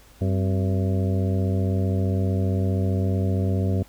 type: harmonic tone with a mistuned harmonic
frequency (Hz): 95.3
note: G2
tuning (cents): -48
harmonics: 1 / 2 / 3 / 4 / 5 / 6 / 7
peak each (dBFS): -21 / -27 / -31 / -33 / -35 / -37 / -38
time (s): 0.21-3.83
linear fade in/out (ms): 5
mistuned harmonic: 3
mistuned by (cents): -140
effects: added 52 Hz sine -53 dBFS peak until 3.88 s + pink hiss -53 dBFS RMS until 3.88 s